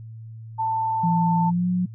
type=tone; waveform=sine; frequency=889 Hz; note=A5; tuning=18 cents sharp; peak=-21 dBFS; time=0.58-1.51 s; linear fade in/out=20 ms
type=tone with pitch glide; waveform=sine; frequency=170.4 to 180.53 Hz; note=F3 to F#3; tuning=-42 to -42 cents; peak=-19 dBFS; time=1.03-1.86 s; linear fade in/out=10 ms; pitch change=+100 cents; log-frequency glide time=1.44-1.69 s
effects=noise-tail reverb RT60 0.1 s tail -24 dB re dry + added 112 Hz sine -36 dBFS peak until 1.94 s